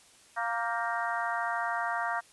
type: harmonic tone with a mistuned harmonic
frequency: 233.1 Hz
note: A#3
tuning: in tune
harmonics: 3 / 4 / 5 / 6 / 7 / 8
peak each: -34 / -35 / -36 / -37 / -37 / -38 dBFS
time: 0.36-2.21 s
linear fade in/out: 20 ms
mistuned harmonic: 7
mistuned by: -57 cents
effects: white hiss -58 dBFS RMS until 2.32 s + resampled to 24000 Hz